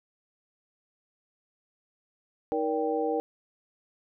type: harmonic tone with a mistuned harmonic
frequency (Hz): 156.9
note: D#3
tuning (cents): +15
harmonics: 2 / 3 / 4 / 5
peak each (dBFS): -32 / -28 / -34 / -32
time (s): 2.52-3.2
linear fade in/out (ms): 0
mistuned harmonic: 4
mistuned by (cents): -150
effects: none